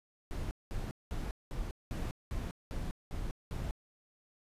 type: noise bursts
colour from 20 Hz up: brown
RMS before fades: -37 dBFS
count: 9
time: 0.31-3.71 s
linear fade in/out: 0 ms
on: 200 ms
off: 200 ms
effects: resampled to 32000 Hz